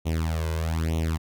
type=tone with flanger; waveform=sawtooth; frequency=80.8 Hz; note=E2; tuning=34 cents flat; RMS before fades=-26 dBFS; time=0.05-1.18 s; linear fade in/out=20 ms; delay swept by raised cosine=0.31 to 2.01 ms; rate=1.1 Hz; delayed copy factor=+0.95; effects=none